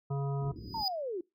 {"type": "harmonic tone", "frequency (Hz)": 139.2, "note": "C#3", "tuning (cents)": 8, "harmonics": [1, 3, 5, 7, 9], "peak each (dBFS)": [-30, -40, -44, -47, -49], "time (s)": [0.1, 0.52], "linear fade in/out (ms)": 10}
{"type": "low-pass noise", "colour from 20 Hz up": "pink", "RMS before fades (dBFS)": -43, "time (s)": [0.41, 0.84], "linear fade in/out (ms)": 20, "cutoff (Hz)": 380, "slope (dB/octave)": 48}
{"type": "tone with exponential growth", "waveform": "triangle", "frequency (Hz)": 4958, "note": "D#8", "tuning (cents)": -7, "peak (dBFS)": -26, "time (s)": [0.56, 0.88], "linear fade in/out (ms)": 1, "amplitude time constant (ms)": 68}
{"type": "linear sweep", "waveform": "sine", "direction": "down", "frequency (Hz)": [936, 329.6], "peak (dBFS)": -33, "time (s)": [0.74, 1.21], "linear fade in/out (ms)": 5}
{"effects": ["noise-tail reverb RT60 0.2 s tail -23 dB re dry", "high-pass 60 Hz 12 dB/octave"]}